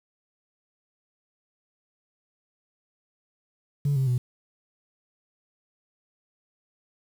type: tone with pitch steps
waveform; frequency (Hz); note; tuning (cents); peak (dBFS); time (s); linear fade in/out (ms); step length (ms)
sine; 142.7 / 133.14 / 124.23; D3 / C3 / B2; -49 / +31 / +11; -19; 3.85-4.18; 5; 110
effects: tanh soft clip ceiling -18 dBFS + 8-bit